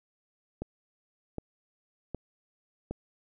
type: click train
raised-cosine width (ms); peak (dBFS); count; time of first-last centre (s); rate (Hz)
2; -21; 4; 0.62-2.91; 1.31
effects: none